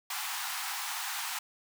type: high-pass noise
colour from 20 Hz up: pink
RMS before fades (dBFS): -36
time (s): 0.1-1.39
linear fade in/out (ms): 5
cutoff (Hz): 750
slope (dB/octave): 96
effects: none